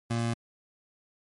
25% pulse tone, 116.54 Hz, A#2, in tune, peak -23 dBFS, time 0.1-0.34 s, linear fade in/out 10 ms, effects MP3 48 kbps

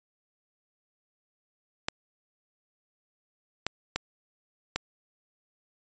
clicks, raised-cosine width 0.2 ms, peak -10 dBFS, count 4, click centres 1.885 / 3.666 / 3.96 / 4.76 s, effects resampled to 16000 Hz

